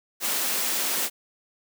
white high-pass noise, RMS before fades -26 dBFS, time 0.2-1.1 s, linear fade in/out 50 ms, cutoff 190 Hz, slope 48 dB/octave, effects none

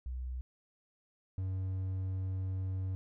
sine / triangle tone pair in turn, 62.9 / 94.24 Hz, B1 / F#2, +32 / +32 cents, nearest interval perfect fifth, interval 700 cents, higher second, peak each -36 / -31 dBFS, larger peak second, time 0.06-0.41 / 1.38-2.95 s, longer second, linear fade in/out 0 ms, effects none

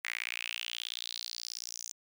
sawtooth tone with high-pass filter sweep, 58.5 Hz, A#1, 7 cents sharp, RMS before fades -40 dBFS, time 0.04-1.92 s, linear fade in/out 5 ms, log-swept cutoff 2000 to 6500 Hz, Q 4.8, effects none

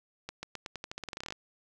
accelerating click train, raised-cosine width 0.2 ms, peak -21 dBFS, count 18, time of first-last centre 0.29-1.324 s, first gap 140 ms, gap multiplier 0.88, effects none

